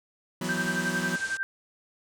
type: chord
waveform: sawtooth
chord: E suspended second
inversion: none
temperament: just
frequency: 164.81 / 185.42 / 247.2 Hz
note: E3 / F#3 / B3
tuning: 0 / +4 / +2 cents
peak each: -31 / -28 / -30 dBFS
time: 0.41-1.16 s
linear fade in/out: 5 ms
type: low-pass noise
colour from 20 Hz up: white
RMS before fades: -41 dBFS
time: 0.44-1.37 s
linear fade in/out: 0 ms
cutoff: 9000 Hz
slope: 48 dB/octave
type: tone with tremolo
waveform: sine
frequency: 1568 Hz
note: G6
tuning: in tune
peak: -25 dBFS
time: 0.49-1.43 s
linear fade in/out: 0 ms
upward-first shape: sine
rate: 11 Hz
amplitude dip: 80%
effects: none